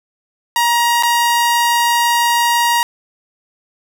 sawtooth tone with dropouts, 946 Hz, A#5, 25 cents sharp, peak -8 dBFS, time 0.56-2.83 s, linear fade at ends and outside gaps 1 ms, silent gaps 1.026-1.033 s, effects none

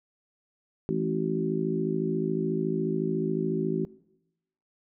harmonic tone with a mistuned harmonic, 54 Hz, A1, 32 cents flat, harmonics 3 / 4 / 5 / 6 / 7, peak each -31 / -32 / -33 / -33 / -29 dBFS, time 0.89-3.85 s, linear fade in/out 0 ms, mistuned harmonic 3, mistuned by +30 cents, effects noise-tail reverb RT60 0.9 s tail -22 dB re dry

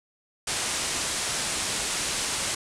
white low-pass noise, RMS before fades -29 dBFS, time 0.47-2.55 s, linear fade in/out 5 ms, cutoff 9700 Hz, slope 48 dB/octave, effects none

